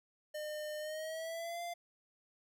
square tone with pitch glide, 606 to 692.1 Hz, D#5 to F5, -46 to -16 cents, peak -40 dBFS, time 0.34-1.74 s, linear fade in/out 10 ms, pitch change +230 cents, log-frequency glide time 0.79-1.62 s, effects none

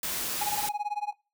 white noise, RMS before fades -32 dBFS, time 0.03-0.69 s, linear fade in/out 2 ms
triangle tone with tremolo, 830.6 Hz, G#5, in tune, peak -24 dBFS, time 0.41-1.13 s, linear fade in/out 5 ms, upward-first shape sine, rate 18 Hz, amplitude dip 95%
effects noise-tail reverb RT60 0.3 s tail -22 dB re dry

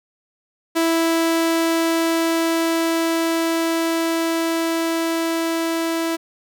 sawtooth tone with level ramp, 329.6 Hz, E4, in tune, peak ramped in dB -12 to -16 dBFS, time 0.75-6.17 s, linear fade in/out 20 ms, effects none

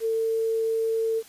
sine tone with quantisation, 449 Hz, A4, 35 cents sharp, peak -22 dBFS, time 0-1.23 s, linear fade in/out 50 ms, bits 8, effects white hiss -51 dBFS RMS until 1.28 s + resampled to 32000 Hz

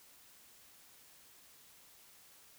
silence, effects white hiss -61 dBFS RMS until 2.58 s

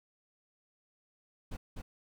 brown noise with echo, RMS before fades -39 dBFS, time 1.51-1.57 s, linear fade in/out 10 ms, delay 250 ms, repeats 1, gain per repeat -2 dB, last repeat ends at 1.82 s, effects none

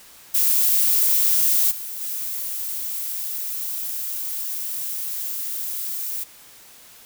violet noise with level steps, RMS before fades -18 / -32 / -28 dBFS, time 0.34-6.24 s, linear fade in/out 10 ms, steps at 1.7 / 2 s, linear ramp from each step 20 ms, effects white hiss -47 dBFS RMS until 7.05 s

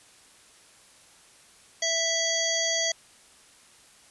harmonic tone, 659.3 Hz, E5, in tune, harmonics 1 / 3 / 5 / 7 / 9 / 10, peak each -31 / -31 / -31 / -31 / -31 / -31 dBFS, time 1.82-2.92 s, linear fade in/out 5 ms, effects white hiss -55 dBFS RMS until 4.1 s + resampled to 24000 Hz

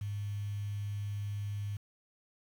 sine tone with quantisation, 102.3 Hz, G#2, 26 cents flat, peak -34 dBFS, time 0.01-1.77 s, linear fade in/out 5 ms, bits 9, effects none

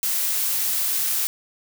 blue noise, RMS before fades -23 dBFS, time 0.03-1.27 s, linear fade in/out 0 ms, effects none

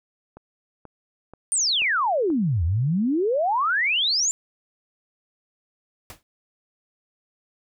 click train, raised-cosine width 1 ms, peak -28 dBFS, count 5, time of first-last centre 0.37-2.302 s, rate 2.07 Hz
sine exponential two-way sweep, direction down then up, 9397 to 77.8 to 7360 Hz, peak -19 dBFS, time 1.52-4.31 s, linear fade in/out 0 ms, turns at 2.64 s
pink noise with exponential decay, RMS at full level -36 dBFS, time 6.1-6.23 s, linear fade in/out 1 ms, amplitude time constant 27 ms
effects none

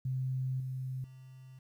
sine tone with level steps, 130.1 Hz, C3, 9 cents flat, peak -31 / -35 / -49 dBFS, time 0.05-1.59 s, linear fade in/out 5 ms, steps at 0.6 / 1.04 s, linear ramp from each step 2 ms, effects 11-bit

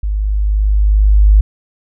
sine tone with level ramp, 51.3 Hz, G#1, 21 cents flat, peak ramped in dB -14 to -3 dBFS, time 0.03-1.41 s, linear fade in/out 5 ms, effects none

